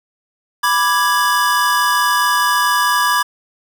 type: chord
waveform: square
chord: G# diminished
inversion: first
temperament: equal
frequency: 987.8 / 1174.7 / 1661.2 Hz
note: B5 / D6 / G#6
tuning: 0 / 0 / 0 cents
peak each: -18 dBFS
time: 0.63-3.23 s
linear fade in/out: 10 ms
effects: none